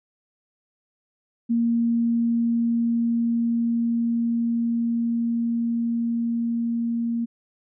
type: tone with level ramp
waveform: sine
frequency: 233.1 Hz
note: A#3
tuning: in tune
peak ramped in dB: -18 to -22 dBFS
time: 1.49-7.26 s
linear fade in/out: 20 ms
effects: none